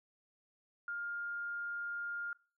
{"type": "tone", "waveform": "sine", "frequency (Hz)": 1409, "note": "F6", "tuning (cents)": 15, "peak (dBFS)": -37, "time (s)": [0.88, 2.33], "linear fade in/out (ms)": 2, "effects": ["noise-tail reverb RT60 0.4 s tail -23 dB re dry"]}